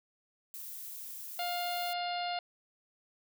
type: noise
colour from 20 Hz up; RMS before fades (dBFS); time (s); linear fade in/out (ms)
violet; -44; 0.54-1.93; 0
type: harmonic tone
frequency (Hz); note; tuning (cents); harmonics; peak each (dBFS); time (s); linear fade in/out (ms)
705; F5; +16; 1 / 2 / 3 / 4 / 5 / 6 / 7; -34 / -44 / -45 / -43 / -46 / -43 / -54; 1.39-2.39; 2
effects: none